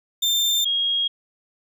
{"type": "tone pair in turn", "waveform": ["35% pulse", "sine"], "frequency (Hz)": [3589, 3272], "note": ["A7", "G#7"], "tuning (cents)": [34, -26], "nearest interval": "major second", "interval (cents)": 160, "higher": "first", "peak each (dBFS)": [-16, -19], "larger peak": "first", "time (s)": [[0.22, 0.65], [0.65, 1.08]], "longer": "neither", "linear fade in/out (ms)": 10, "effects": []}